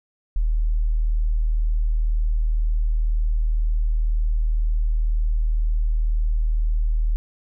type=tone; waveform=sine; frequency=39 Hz; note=D#1; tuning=5 cents sharp; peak=-17 dBFS; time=0.36-7.16 s; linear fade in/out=0 ms; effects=none